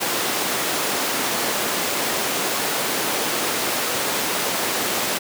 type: high-pass noise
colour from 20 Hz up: pink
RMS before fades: -23 dBFS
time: 0-5.19 s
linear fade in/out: 20 ms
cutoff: 310 Hz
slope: 12 dB/octave
effects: none